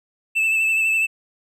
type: tone with vibrato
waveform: triangle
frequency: 2637 Hz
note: E7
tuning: in tune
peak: -15 dBFS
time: 0.35-1.07 s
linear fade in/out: 20 ms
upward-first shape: sine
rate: 12 Hz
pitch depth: 25 cents each way
effects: none